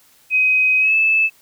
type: tone with pitch glide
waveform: sine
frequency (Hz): 2520 to 2619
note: D#7 to E7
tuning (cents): +21 to -12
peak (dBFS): -12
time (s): 0.3-1.3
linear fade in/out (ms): 50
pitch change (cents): +67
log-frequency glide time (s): 0.79-0.95
effects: white hiss -53 dBFS RMS until 1.41 s